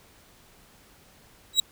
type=tone with exponential growth; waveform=35% pulse; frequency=3863 Hz; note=B7; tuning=39 cents flat; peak=-11 dBFS; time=1.53-1.6 s; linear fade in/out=5 ms; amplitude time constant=15 ms; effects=pink hiss -56 dBFS RMS until 1.71 s